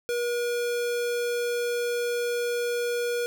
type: tone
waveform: square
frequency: 480 Hz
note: B4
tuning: 49 cents flat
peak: -26 dBFS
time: 0.09-3.26 s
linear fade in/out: 0 ms
effects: none